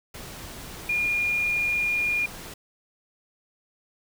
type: tone in noise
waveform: sine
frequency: 2423 Hz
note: D#7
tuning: 47 cents flat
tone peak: -22 dBFS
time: 0.89-2.26 s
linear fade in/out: 5 ms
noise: pink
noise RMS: -40 dBFS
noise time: 0.14-2.54 s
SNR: +15 dB
effects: none